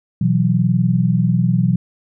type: chord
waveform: sine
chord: B suspended fourth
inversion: none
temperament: equal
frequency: 123.47 / 164.81 / 185 Hz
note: B2 / E3 / F#3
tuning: 0 / 0 / 0 cents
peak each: -17 dBFS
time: 0.21-1.76 s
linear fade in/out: 5 ms
effects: none